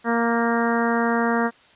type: harmonic tone with a mistuned harmonic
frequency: 233.1 Hz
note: A#3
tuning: in tune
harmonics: 1 / 2 / 3 / 4 / 5 / 6 / 7 / 8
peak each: -22 / -25 / -27 / -28 / -29 / -30 / -30 / -31 dBFS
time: 0.04-1.51 s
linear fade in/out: 50 ms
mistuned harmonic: 7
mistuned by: -20 cents
effects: white hiss -53 dBFS RMS until 1.75 s + resampled to 8000 Hz